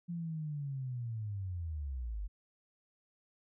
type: linear sweep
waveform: sine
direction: down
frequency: 174.6 to 46.25 Hz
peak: -36 dBFS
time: 0.08-2.28 s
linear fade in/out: 20 ms
effects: none